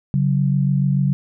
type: tone pair together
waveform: sine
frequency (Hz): 140 / 186.88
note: C#3 / F#3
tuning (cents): +18 / +18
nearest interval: perfect fourth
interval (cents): 500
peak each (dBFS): -16 / -20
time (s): 0.14-1.13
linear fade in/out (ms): 0
effects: none